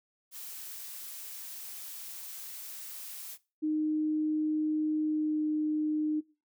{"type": "noise", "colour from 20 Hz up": "blue", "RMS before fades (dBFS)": -43, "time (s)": [0.31, 3.38], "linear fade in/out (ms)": 50}
{"type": "tone with pitch glide", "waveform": "sine", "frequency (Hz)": [308, 305.9], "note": ["D#4", "D#4"], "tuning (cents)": [-17, -29], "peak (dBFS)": -27, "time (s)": [3.62, 6.21], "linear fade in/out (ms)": 20, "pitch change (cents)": -12, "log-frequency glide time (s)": [5.02, 5.44]}
{"effects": ["noise-tail reverb RT60 0.3 s tail -20 dB re dry"]}